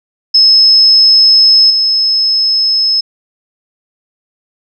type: tone with level steps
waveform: sine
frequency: 5190 Hz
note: E8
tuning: 28 cents flat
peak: -3 / -8 dBFS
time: 0.34-3.01 s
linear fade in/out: 10 ms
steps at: 1.7 s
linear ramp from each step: 5 ms
effects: none